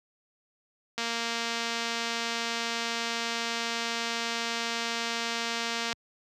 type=click train; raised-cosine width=0.2 ms; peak=-14 dBFS; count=1149; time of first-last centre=0.98-5.928 s; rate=232 Hz; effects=high-pass 80 Hz 12 dB/octave